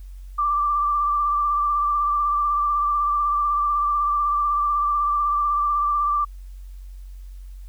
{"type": "tone with vibrato", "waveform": "sine", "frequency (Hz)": 1174.7, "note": "D6", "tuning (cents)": 0, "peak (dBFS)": -18, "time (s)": [0.38, 6.25], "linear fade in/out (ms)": 10, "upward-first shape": "sine", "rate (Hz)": 16, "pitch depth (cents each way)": 27, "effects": ["added 46 Hz sine -35 dBFS peak until 7.68 s", "white hiss -61 dBFS RMS until 7.68 s"]}